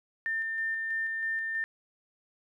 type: tone with tremolo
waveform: sine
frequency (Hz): 1800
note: A6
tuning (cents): +39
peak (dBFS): -28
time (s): 0.26-1.64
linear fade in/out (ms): 0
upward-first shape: square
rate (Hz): 3.1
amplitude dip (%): 25
effects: 11-bit